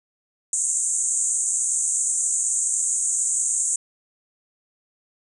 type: band-pass noise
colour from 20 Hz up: white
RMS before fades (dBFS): -23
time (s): 0.53-3.76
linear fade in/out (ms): 2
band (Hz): 6600 to 8900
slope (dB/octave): 96
effects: none